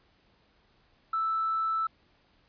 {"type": "tone with tanh clipping", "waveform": "triangle", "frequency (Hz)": 1318.5, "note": "E6", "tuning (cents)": 0, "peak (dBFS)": -26, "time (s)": [1.13, 1.87], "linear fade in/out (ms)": 5, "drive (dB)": 4, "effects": ["pink hiss -66 dBFS RMS until 2.48 s", "resampled to 11025 Hz"]}